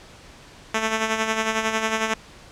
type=tone with tremolo; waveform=5% pulse; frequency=220.9 Hz; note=A3; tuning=7 cents sharp; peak=-8 dBFS; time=0.74-2.14 s; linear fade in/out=5 ms; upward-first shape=sine; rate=11 Hz; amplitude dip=55%; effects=pink hiss -46 dBFS RMS until 2.51 s + low-pass 7000 Hz 12 dB/octave